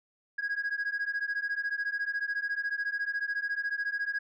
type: beating tone pair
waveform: sine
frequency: 1641 / 1655 Hz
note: G#6 / G#6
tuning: -21 / -6 cents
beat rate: 14 Hz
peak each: -31 dBFS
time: 0.38-4.19 s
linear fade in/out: 10 ms
effects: tanh soft clip ceiling -26 dBFS